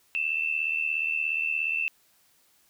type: tone pair together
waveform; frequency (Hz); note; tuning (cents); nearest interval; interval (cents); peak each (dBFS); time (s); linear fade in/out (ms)
sine; 2620 / 2697; E7 / E7; -11 / +39; minor second; 50; -28; 0.15-1.88; 0
effects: white hiss -64 dBFS RMS until 2.69 s